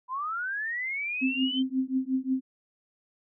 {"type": "linear sweep", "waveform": "sine", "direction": "up", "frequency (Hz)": [984, 3136], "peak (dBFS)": -29, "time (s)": [0.08, 1.63], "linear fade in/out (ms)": 50}
{"type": "tone with tremolo", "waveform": "sine", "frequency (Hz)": 261.6, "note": "C4", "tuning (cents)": 0, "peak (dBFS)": -21, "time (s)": [1.21, 2.41], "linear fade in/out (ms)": 20, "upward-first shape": "triangle", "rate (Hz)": 5.6, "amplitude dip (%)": 100}
{"effects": []}